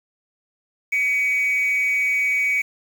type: tone with amplitude modulation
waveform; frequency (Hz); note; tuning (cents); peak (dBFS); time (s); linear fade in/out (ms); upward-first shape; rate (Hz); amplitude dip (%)
triangle; 2258; C#7; +31; -12; 0.92-2.62; 10; sine; 233; 60
effects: tanh soft clip ceiling -13 dBFS + 7-bit

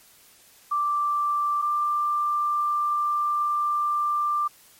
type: tone pair in turn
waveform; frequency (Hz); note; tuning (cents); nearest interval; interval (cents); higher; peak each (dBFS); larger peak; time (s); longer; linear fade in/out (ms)
sine; 1174.7 / 1184.9; D6 / D6; 0 / +15; unison; 15; second; -21; neither; 0.71-1.62 / 1.62-4.48; second; 10
effects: white hiss -54 dBFS RMS until 4.79 s + MP3 64 kbps

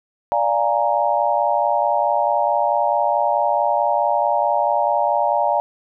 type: chord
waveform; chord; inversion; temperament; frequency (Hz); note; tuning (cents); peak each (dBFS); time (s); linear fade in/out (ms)
sine; Bb dominant seventh; first; equal with one note detuned; 587.3 / 698.5 / 827.7 / 932.3; D5 / F5 / Ab5 / Bb5; 0 / 0 / -6 / 0; -21; 0.32-5.6; 0
effects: none

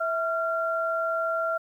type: tone pair together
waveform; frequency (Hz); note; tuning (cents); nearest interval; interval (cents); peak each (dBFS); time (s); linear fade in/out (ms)
sine; 654.8 / 1377; E5 / F6; -12 / -25; octave + minor second; 1287; -27; 0-1.58; 10
effects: 10-bit

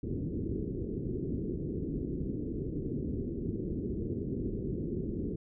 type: low-pass noise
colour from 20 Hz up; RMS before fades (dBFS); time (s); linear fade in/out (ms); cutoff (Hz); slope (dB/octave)
white; -35; 0.03-5.36; 5; 400; 48
effects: none

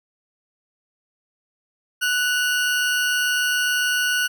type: tone pair together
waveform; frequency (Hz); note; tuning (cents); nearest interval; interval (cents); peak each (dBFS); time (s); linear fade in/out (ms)
40% pulse; 1480 / 2813; F#6 / F7; 0 / +12; major seventh; 1112; -19 / -25; 2.01-4.28; 20
effects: none

